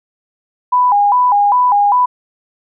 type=tone with vibrato; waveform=sine; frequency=900 Hz; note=A5; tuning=39 cents sharp; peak=-8 dBFS; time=0.72-2.06 s; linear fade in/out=10 ms; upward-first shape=square; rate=2.5 Hz; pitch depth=170 cents each way; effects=none